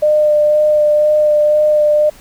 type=tone with vibrato; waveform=sine; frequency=602 Hz; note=D5; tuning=43 cents sharp; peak=-8 dBFS; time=0.02-2.1 s; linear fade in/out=10 ms; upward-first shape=sine; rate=2 Hz; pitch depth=12 cents each way; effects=pink hiss -42 dBFS RMS until 2.2 s